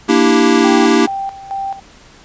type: chord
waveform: square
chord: E half-diminished seventh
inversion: second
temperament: equal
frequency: 233.1 / 293.7 / 329.6 / 392 Hz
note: Bb3 / D4 / E4 / G4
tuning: 0 / 0 / 0 / 0 cents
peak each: -15 dBFS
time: 0.08-1.07 s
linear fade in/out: 20 ms
type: tone with tremolo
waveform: sine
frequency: 784 Hz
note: G5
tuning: in tune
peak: -18 dBFS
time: 0.64-1.8 s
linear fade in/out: 5 ms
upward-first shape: square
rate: 2.3 Hz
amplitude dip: 75%
effects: pink hiss -43 dBFS RMS until 2.24 s + resampled to 16000 Hz